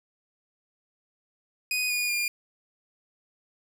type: tone with pitch steps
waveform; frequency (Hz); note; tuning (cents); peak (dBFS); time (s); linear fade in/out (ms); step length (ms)
sawtooth; 2489 / 2449 / 2410; D#7 / D#7 / D7; 0 / -28 / +44; -22; 1.71-2.28; 2; 190
effects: none